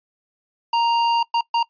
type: tone bursts at uneven times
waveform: square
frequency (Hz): 932.3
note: A#5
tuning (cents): 0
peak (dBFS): -17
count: 3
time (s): 0.73-1.23 / 1.34-1.41 / 1.54-1.63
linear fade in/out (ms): 5
effects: noise-tail reverb RT60 0.1 s tail -21 dB re dry + resampled to 11025 Hz

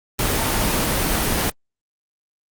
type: tone in noise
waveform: sine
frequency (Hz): 900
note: A5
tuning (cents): +39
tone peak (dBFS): -31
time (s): 0.37-0.72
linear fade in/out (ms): 2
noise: pink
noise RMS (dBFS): -20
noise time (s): 0.19-1.5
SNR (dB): -14
effects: Opus 24 kbps

